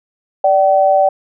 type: tone pair together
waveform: sine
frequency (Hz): 587.3 / 765.2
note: D5 / G5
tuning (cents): 0 / -42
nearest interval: perfect fourth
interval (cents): 458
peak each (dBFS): -11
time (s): 0.44-1.09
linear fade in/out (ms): 5
effects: none